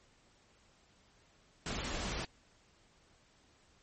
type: noise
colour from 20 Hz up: pink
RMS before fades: -38 dBFS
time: 1.66-2.25 s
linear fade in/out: 2 ms
effects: pink hiss -67 dBFS RMS until 3.82 s + MP3 32 kbps